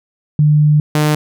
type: tone pair in turn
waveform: sine / sawtooth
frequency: 150 / 151.22 Hz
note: D3 / D#3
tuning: +37 / -49 cents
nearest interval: unison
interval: 14 cents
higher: second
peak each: -7 dBFS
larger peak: neither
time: 0.39-0.8 / 0.95-1.15 s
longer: first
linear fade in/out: 2 ms
effects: none